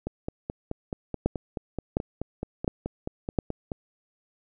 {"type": "two click trains", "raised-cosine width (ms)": 2, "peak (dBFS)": [-17, -9], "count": [18, 4], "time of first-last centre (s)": [[0.07, 3.718], [1.26, 3.388]], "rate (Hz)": [4.66, 1.41], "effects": []}